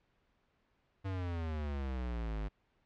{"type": "exponential sweep", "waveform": "square", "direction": "down", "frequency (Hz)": [98, 50], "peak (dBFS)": -36, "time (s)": [1.04, 2.49], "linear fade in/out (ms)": 20, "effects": ["pink hiss -75 dBFS RMS until 2.85 s", "low-pass 3000 Hz 12 dB/octave"]}